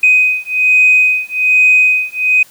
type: beating tone pair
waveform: sine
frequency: 2506 / 2507.2 Hz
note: D#7 / D#7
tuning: +12 / +13 cents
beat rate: 1.2 Hz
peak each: -10 dBFS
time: 0.03-2.43 s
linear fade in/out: 5 ms
effects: tanh soft clip ceiling 0 dBFS + white hiss -44 dBFS RMS until 2.5 s